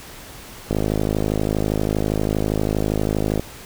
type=click train; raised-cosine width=2 ms; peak=-7 dBFS; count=142; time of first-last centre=0.71-3.396 s; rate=52.5 Hz; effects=pink hiss -39 dBFS RMS until 3.65 s